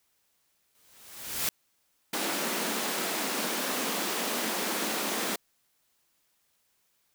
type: noise with exponential growth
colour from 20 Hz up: white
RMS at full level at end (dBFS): -27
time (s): 0.75-1.49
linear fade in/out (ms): 1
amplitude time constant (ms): 160
type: high-pass noise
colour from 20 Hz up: pink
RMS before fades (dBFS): -31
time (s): 2.13-5.36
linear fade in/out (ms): 5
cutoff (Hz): 200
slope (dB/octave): 48
effects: white hiss -72 dBFS RMS until 7.14 s